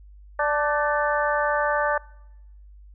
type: harmonic tone with a mistuned harmonic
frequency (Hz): 293.7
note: D4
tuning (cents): 0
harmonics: 2 / 3 / 4 / 5 / 6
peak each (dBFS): -24 / -26 / -27 / -28 / -29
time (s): 0.39-1.98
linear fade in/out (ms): 5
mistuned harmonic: 5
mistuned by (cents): +52
effects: noise-tail reverb RT60 0.9 s tail -24 dB re dry + added 50 Hz sine -44 dBFS peak until 2.94 s